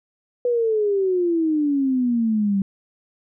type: exponential sweep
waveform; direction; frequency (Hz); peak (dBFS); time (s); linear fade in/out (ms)
sine; down; 493.7 to 192.7; -17; 0.45-2.62; 2
effects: none